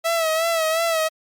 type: tone with vibrato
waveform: sawtooth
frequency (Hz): 652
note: E5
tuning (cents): -19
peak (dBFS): -15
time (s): 0.04-1.09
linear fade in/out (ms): 20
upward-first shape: sine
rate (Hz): 2.8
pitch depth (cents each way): 55
effects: Opus 48 kbps